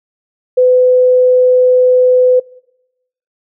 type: tone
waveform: sine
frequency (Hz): 504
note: B4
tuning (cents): +35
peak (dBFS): -5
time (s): 0.57-2.4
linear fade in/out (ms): 10
effects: noise-tail reverb RT60 0.9 s tail -23 dB re dry